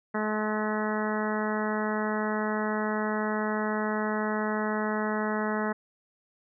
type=harmonic tone with a mistuned harmonic; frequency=214 Hz; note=A3; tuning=48 cents flat; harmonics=1 / 2 / 3 / 4 / 5 / 6 / 7 / 8 / 9; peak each=-30 / -33 / -35 / -36 / -37 / -38 / -38 / -39 / -40 dBFS; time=0.14-5.73 s; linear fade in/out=10 ms; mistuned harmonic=5; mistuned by=-18 cents; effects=none